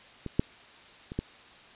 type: clicks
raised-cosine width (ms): 3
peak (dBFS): -22 / -9 / -25 / -16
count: 4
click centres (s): 0.263 / 0.395 / 1.119 / 1.19
effects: white hiss -52 dBFS RMS until 1.75 s + resampled to 8000 Hz